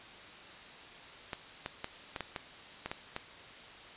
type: clicks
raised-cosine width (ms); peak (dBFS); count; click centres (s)
0.3; -20; 9; 1.332 / 1.661 / 1.844 / 2.162 / 2.207 / 2.362 / 2.86 / 2.915 / 3.164
effects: white hiss -50 dBFS RMS until 3.96 s + resampled to 8000 Hz